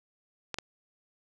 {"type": "clicks", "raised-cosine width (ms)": 0.2, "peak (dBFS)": -16, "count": 2, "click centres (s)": [0.543, 0.586], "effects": []}